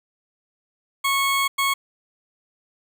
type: tone bursts at uneven times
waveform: 20% pulse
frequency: 1100 Hz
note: C#6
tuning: 14 cents flat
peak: -14 dBFS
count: 2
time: 1.04-1.48 / 1.58-1.74 s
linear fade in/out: 10 ms
effects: none